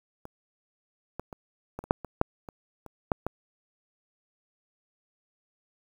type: clicks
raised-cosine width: 1 ms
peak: -27 / -20 / -26 / -21 / -28 / -6 / -23 / -6 / -26 / -29 / -9 / -15 dBFS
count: 12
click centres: 0.254 / 1.196 / 1.328 / 1.79 / 1.84 / 1.909 / 2.047 / 2.214 / 2.488 / 2.863 / 3.118 / 3.266 s
effects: 8-bit